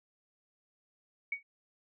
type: tone with exponential decay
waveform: sine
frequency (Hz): 2241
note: C#7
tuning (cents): +18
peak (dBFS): -28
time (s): 1.32-1.43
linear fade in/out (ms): 5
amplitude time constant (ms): 23
effects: none